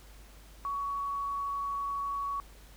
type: tone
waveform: sine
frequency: 1122 Hz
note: C#6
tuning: 21 cents sharp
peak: -31 dBFS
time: 0.65-2.4 s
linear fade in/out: 0 ms
effects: added 50 Hz sine -51 dBFS peak until 2.76 s + pink hiss -57 dBFS RMS until 2.76 s